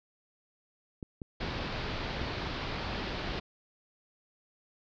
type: clicks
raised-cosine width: 3 ms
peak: -26 dBFS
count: 4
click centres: 1.028 / 1.218 / 1.431 / 2.216 s
type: low-pass noise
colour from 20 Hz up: pink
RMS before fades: -36 dBFS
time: 1.4-3.4 s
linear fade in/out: 10 ms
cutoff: 4800 Hz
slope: 48 dB/octave
effects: none